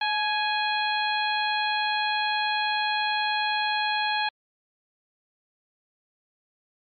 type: harmonic tone with a mistuned harmonic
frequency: 830.6 Hz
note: G#5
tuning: in tune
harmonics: 1 / 2 / 3 / 4 / 5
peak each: -26 / -29 / -31 / -32 / -33 dBFS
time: 0.01-4.29 s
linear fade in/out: 5 ms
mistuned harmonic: 1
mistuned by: +41 cents
effects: MP3 64 kbps